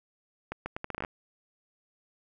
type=accelerating click train; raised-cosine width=0.5 ms; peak=-19 dBFS; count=11; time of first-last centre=0.52-1.048 s; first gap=140 ms; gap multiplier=0.75; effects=none